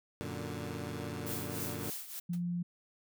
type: chord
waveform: 15% pulse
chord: Gb augmented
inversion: none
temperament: equal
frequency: 92.5 / 116.54 / 146.83 Hz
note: Gb2 / Bb2 / D3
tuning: 0 / 0 / 0 cents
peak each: -36 dBFS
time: 0.21-1.9 s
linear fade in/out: 0 ms
type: noise with tremolo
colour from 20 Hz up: blue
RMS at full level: -39 dBFS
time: 1.26-2.2 s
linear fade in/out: 10 ms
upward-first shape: triangle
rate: 3.4 Hz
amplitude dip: 75%
type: tone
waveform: sine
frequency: 174.61 Hz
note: F3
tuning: in tune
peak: -32 dBFS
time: 2.29-2.63 s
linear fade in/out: 10 ms
type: noise with exponential decay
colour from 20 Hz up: white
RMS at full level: -47 dBFS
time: 2.33-2.43 s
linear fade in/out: 5 ms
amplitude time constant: 20 ms
effects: none